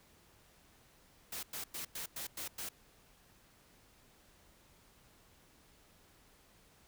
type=noise bursts; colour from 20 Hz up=white; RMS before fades=-42 dBFS; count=7; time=1.32-2.69 s; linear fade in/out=5 ms; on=110 ms; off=100 ms; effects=pink hiss -65 dBFS RMS until 6.87 s